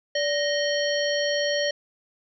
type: harmonic tone with a mistuned harmonic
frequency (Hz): 622.3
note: D#5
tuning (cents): 0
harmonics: 1 / 3 / 5 / 7 / 9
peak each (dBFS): -24 / -29 / -31 / -32 / -34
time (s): 0.15-1.71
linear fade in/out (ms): 5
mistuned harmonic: 1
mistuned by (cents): -120
effects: none